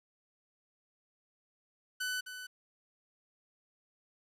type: tone with echo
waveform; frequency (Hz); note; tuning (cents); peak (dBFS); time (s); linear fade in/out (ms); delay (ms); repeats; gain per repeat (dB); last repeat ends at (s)
sawtooth; 1500; F#6; +23; -30; 2-2.21; 10; 260; 1; -9; 2.47
effects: resampled to 32000 Hz + 11-bit